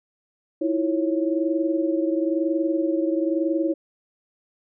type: tone cluster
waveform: sine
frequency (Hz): 322.1 / 343.1 / 551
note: E4 / F4 / C#5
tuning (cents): -40 / -31 / -11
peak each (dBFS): -22 / -26 / -27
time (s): 0.61-3.74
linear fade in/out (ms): 10
effects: none

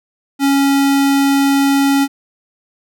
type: tone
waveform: square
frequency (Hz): 277.2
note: C#4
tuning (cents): 0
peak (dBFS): -11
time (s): 0.39-2.08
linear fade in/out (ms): 50
effects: none

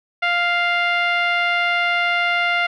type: tone with low-pass filter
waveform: 10% pulse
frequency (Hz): 698.5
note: F5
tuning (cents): 0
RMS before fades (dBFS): -19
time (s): 0.22-2.67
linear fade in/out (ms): 10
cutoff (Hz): 2200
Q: 1.6
effects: none

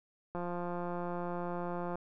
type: click train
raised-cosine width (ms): 1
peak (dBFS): -25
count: 282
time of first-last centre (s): 0.35-1.956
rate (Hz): 175
effects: none

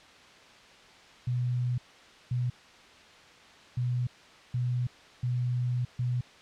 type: tone bursts at uneven times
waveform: sine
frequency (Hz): 123.47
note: B2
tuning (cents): 0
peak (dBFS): -26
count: 6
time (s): 1.27-1.78 / 2.31-2.5 / 3.77-4.07 / 4.54-4.87 / 5.23-5.85 / 5.99-6.21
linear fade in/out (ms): 5
effects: white hiss -53 dBFS RMS until 6.41 s + low-pass 4000 Hz 12 dB/octave

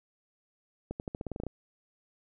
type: accelerating click train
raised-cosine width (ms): 2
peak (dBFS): -22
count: 11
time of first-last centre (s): 0.91-1.467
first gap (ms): 89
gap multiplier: 0.89
effects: none

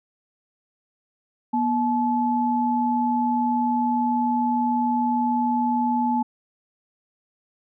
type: tone pair together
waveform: sine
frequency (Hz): 241.7 / 863.4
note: B3 / A5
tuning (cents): -37 / -33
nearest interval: octave + minor seventh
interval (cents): 2204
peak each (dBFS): -22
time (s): 1.53-6.23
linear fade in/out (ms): 10
effects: none

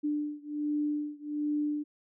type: beating tone pair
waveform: sine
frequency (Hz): 296.1 / 297.4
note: D4 / D4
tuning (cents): +14 / +22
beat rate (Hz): 1.3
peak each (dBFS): -32 / -33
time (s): 0.03-1.84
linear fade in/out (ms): 20
effects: none

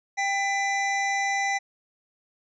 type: tone pair together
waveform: square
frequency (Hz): 791.4 / 2000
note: G5 / B6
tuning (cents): +16 / +21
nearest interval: octave + major third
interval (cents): 1605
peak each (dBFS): -27 / -27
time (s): 0.17-1.59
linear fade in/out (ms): 20
effects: resampled to 16000 Hz

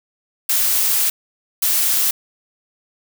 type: noise bursts at uneven times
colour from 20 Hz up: blue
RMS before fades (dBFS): -17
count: 2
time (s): 0.49-1.1 / 1.62-2.11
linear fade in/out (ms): 5
effects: none

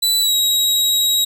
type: tone with pitch glide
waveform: sawtooth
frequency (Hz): 3972 to 3828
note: B7 to A#7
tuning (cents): +9 to +45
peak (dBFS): -11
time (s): 0.02-1.25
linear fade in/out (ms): 10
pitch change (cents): -64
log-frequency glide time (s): 0.2-0.34
effects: none

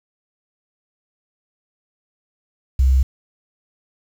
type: tone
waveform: sine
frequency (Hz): 65.6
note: C2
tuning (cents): +5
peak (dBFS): -11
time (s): 2.79-3.03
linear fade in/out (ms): 5
effects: 7-bit

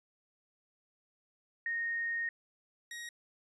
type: tone pair in turn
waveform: sine / sawtooth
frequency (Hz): 1855 / 1887.4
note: A#6 / A#6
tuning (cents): -9 / +21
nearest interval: unison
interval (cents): 30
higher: second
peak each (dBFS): -32 / -38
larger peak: first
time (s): 1.66-2.29 / 2.91-3.09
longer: first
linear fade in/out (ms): 2
effects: resampled to 24000 Hz

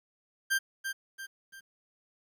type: tone with echo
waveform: 40% pulse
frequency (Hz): 1581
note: G6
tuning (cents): +14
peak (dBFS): -24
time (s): 0.5-0.59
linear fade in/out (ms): 20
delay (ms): 340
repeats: 3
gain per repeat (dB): -7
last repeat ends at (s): 1.61
effects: 11-bit

